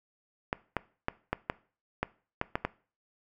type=clicks; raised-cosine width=0.5 ms; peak=-13 dBFS; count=9; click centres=0.529 / 0.767 / 1.084 / 1.33 / 1.499 / 2.03 / 2.414 / 2.555 / 2.65 s; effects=noise-tail reverb RT60 0.4 s tail -20 dB re dry